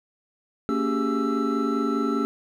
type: tone cluster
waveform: triangle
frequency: 228.9 / 279 / 386.1 / 411.1 / 1329 Hz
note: A#3 / C#4 / G4 / G#4 / E6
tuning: -31 / +11 / -26 / -18 / +14 cents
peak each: -25 / -24 / -28 / -29 / -28 dBFS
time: 0.69-2.25 s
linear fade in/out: 0 ms
effects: none